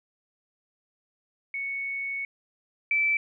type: tone pair in turn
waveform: sine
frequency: 2217 / 2321 Hz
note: C#7 / D7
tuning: 0 / -21 cents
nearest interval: minor second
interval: 79 cents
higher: second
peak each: -29 / -21 dBFS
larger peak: second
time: 1.54-2.25 / 2.91-3.17 s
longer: first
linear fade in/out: 2 ms
effects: none